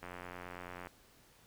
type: click train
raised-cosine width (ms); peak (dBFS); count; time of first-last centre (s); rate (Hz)
0.5; -30; 76; 0.03-0.871; 89.2
effects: pink hiss -64 dBFS RMS until 1.46 s